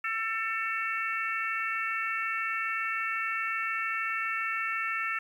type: harmonic tone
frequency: 446.8 Hz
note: A4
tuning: 27 cents sharp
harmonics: 3 / 4 / 5 / 6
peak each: -33 / -34 / -35 / -36 dBFS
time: 0.04-5.19 s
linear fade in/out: 5 ms
effects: 10-bit